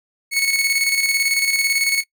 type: tone with tremolo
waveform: sawtooth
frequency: 2206 Hz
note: C#7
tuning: 9 cents flat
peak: -11 dBFS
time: 0.31-2.04 s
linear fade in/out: 50 ms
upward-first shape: square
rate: 18 Hz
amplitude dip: 45%
effects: noise-tail reverb RT60 0.1 s tail -21 dB re dry